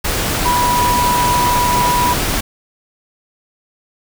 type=tone in noise; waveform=sine; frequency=979 Hz; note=B5; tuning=15 cents flat; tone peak=-13 dBFS; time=0.45-2.14 s; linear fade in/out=10 ms; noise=pink; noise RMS=-18 dBFS; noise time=0.04-2.41 s; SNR=+2 dB; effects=none